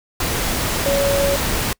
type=tone in noise; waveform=sine; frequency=559 Hz; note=C#5; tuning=14 cents sharp; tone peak=-16 dBFS; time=0.86-1.36 s; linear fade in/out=2 ms; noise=pink; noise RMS=-21 dBFS; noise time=0.2-1.73 s; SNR=+2 dB; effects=noise-tail reverb RT60 0.1 s tail -26 dB re dry

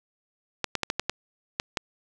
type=clicks; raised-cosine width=0.2 ms; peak=-8 dBFS; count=8; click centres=0.643 / 0.753 / 0.833 / 0.901 / 0.996 / 1.096 / 1.599 / 1.772 s; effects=none

